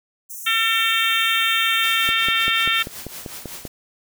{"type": "high-pass noise", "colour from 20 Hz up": "white", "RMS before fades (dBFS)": -34, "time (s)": [0.29, 2.11], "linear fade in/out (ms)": 20, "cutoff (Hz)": 5800, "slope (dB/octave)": 96}
{"type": "harmonic tone", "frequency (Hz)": 451.6, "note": "A4", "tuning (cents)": 45, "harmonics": [3, 4, 5, 6, 7, 8], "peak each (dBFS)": [-24, -24, -24, -24, -24, -24], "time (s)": [0.46, 2.83], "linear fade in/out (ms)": 10}
{"type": "noise with tremolo", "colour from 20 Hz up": "white", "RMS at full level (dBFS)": -33, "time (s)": [1.83, 3.68], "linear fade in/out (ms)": 5, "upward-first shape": "triangle", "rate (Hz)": 5.4, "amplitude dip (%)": 70}
{"type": "click train", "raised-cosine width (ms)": 2, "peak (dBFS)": -17, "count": 9, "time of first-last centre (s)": [2.09, 3.652], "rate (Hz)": 5.12}
{"effects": []}